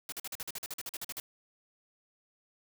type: noise bursts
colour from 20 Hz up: white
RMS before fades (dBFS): -39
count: 15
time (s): 0.09-1.2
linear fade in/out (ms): 2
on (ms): 32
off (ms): 45
effects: none